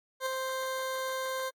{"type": "tone with ADSR envelope", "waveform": "20% pulse", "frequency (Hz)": 523.3, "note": "C5", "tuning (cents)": 0, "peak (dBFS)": -23, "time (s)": [0.2, 1.51], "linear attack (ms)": 63, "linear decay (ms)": 6, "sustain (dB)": -4, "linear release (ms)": 30, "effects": ["AAC 64 kbps"]}